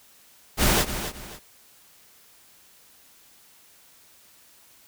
pink noise with echo, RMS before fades -20 dBFS, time 0.57-0.86 s, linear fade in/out 50 ms, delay 270 ms, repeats 2, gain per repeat -10 dB, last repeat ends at 1.4 s, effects white hiss -55 dBFS RMS until 4.87 s

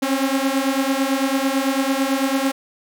sawtooth beating tone pair, 265.7 / 274.7 Hz, C4 / C#4, +27 / -16 cents, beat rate 9 Hz, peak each -17 dBFS, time 0.02-2.52 s, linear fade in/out 10 ms, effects none

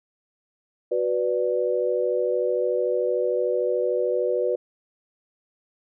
sine chord, B minor, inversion second, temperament equal, 370 / 493.9 / 587.3 Hz, F#4 / B4 / D5, 0 / 0 / 0 cents, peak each -26 / -23 / -27 dBFS, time 0.91-4.56 s, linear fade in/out 10 ms, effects none

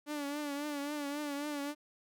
sawtooth tone with vibrato, 290.3 Hz, D4, 20 cents flat, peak -32 dBFS, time 0.06-1.75 s, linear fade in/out 50 ms, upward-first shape triangle, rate 3.7 Hz, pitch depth 67 cents each way, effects none

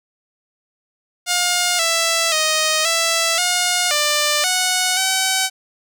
5% pulse tone with pitch steps, 712 / 663 / 624 / 663 / 717 / 594 / 736 / 761 Hz, F5 / E5 / D#5 / E5 / F5 / D5 / F#5 / F#5, +33 / +10 / +5 / +10 / +45 / +20 / -9 / +48 cents, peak -4 dBFS, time 1.26-5.5 s, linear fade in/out 50 ms, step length 530 ms, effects none

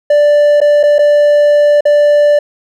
triangle tone with dropouts, 587.3 Hz, D5, in tune, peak -3 dBFS, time 0.1-2.39 s, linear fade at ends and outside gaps 5 ms, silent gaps 0.604-0.614 / 0.831-0.835 / 0.984-0.99 / 1.808-1.853 s, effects none

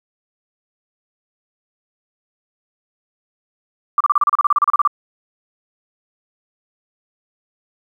sine tone bursts, 1174.7 Hz, D6, in tune, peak -10 dBFS, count 16, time 3.98-4.875 s, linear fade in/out 2 ms, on 25 ms, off 33 ms, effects 8-bit

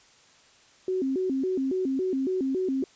sine tone with vibrato, 315.4 Hz, D#4, 24 cents sharp, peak -24 dBFS, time 0.88-2.84 s, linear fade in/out 2 ms, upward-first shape square, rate 3.6 Hz, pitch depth 290 cents each way, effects white hiss -57 dBFS RMS until 2.95 s + resampled to 16000 Hz

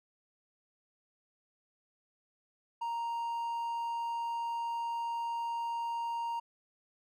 triangle tone, 932.3 Hz, A#5, in tune, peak -31 dBFS, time 2.81-6.4 s, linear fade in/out 10 ms, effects none

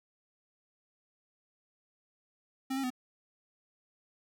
square tone with pitch steps, 264.8 / 270.7 / 252.4 Hz, C4 / C#4 / B3, +21 / -41 / +38 cents, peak -32 dBFS, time 2.7-2.904 s, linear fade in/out 10 ms, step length 68 ms, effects none

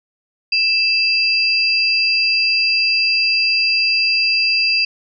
sine tone pair together, 2637 / 4789 Hz, E7 / D8, 0 / +33 cents, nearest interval minor seventh, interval 1033 cents, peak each -16 dBFS, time 0.52-4.85 s, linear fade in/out 5 ms, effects none

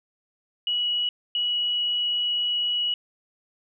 sine tone bursts at uneven times, 2924 Hz, F#7, 21 cents flat, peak -22 dBFS, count 2, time 0.67-1.09 / 1.35-2.94 s, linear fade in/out 2 ms, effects none

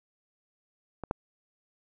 clicks, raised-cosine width 1 ms, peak -22 / -14 dBFS, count 2, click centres 1.037 / 1.111 s, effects none

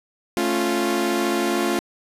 sawtooth chord, A augmented, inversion none, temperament equal with one note detuned, 220 / 275.7 / 349.2 Hz, A3 / C#4 / E#4, 0 / -9 / 0 cents, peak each -22 / -22 / -18 dBFS, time 0.37-1.79 s, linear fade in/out 0 ms, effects resampled to 32000 Hz

